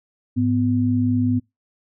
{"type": "tone pair together", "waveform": "sine", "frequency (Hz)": [105.11, 250], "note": ["G#2", "B3"], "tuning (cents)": [21, 21], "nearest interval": "octave + minor third", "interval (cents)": 1500, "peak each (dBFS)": [-21, -18], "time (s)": [0.36, 1.4], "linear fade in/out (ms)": 20, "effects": ["noise-tail reverb RT60 0.2 s tail -25 dB re dry"]}